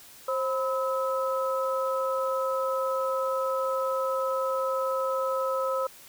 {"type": "tone cluster", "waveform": "sine", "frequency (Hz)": [530, 1002, 1292], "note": ["C5", "B5", "E6"], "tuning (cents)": [22, 25, -35], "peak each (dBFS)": [-27, -35, -30], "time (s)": [0.28, 5.87], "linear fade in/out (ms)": 5, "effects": ["white hiss -50 dBFS RMS until 6.08 s"]}